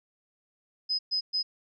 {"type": "tone bursts", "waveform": "sine", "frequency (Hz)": 5040, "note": "D#8", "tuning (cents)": 21, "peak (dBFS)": -25, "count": 3, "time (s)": [0.89, 1.43], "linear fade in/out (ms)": 20, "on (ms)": 100, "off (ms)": 120, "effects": []}